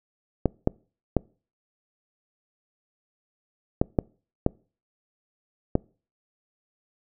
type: clicks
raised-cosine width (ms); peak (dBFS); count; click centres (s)
2; -6; 7; 0.457 / 0.674 / 1.167 / 3.815 / 3.988 / 4.464 / 5.754
effects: noise-tail reverb RT60 0.4 s tail -26 dB re dry